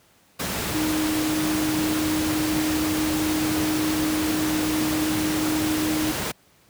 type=tone in noise; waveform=sine; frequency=309.8 Hz; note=D#4; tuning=7 cents flat; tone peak=-22 dBFS; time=0.74-6.12 s; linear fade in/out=10 ms; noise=pink; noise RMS=-27 dBFS; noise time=0.39-6.32 s; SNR=+2 dB; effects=pink hiss -58 dBFS RMS until 6.69 s + high-pass 80 Hz 12 dB/octave